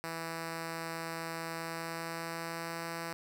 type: tone with pitch glide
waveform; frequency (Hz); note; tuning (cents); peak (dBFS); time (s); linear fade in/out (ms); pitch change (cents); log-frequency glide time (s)
5% pulse; 164.6 to 166.8; E3 to E3; -2 to +21; -26; 0.04-3.13; 0; +23; 1.5-2.85
effects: none